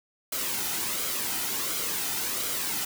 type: noise with flanger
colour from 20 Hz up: white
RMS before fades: -30 dBFS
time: 0.32-2.85 s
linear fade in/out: 5 ms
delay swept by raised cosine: 1.1 to 1.82 ms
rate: 1.4 Hz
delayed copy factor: -0.5
effects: none